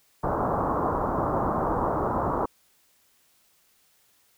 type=low-pass noise; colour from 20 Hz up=white; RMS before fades=-26 dBFS; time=0.23-2.46 s; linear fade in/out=10 ms; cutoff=1200 Hz; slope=48 dB/octave; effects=white hiss -64 dBFS RMS until 4.37 s